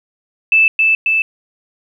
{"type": "tone with echo", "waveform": "sine", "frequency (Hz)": 2634, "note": "E7", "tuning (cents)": -2, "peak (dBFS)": -7, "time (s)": [0.52, 0.68], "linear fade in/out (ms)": 2, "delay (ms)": 270, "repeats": 2, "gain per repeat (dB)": -2, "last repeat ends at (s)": 1.22, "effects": ["8-bit"]}